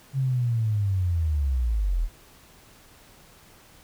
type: linear sweep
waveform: sine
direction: down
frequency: 137.2 to 36.71 Hz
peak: -21 dBFS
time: 0.13-2.09 s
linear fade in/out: 50 ms
effects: pink hiss -53 dBFS RMS until 3.83 s